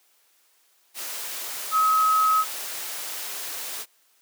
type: tone in noise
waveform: sine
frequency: 1277 Hz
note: D#6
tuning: 45 cents sharp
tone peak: -17 dBFS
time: 1.71-2.45 s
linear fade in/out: 50 ms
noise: white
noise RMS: -33 dBFS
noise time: 0.94-3.86 s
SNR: +13 dB
effects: white hiss -63 dBFS RMS until 4.21 s + high-pass 400 Hz 12 dB/octave